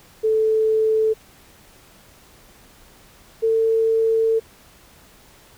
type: tone pair in turn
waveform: sine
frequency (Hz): 438.3 / 448.5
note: A4 / A4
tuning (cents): -7 / +33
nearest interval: unison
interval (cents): 40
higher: second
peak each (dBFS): -15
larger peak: neither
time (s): 0.23-1.14 / 3.42-4.4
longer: second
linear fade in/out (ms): 20
effects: pink hiss -50 dBFS RMS until 5.57 s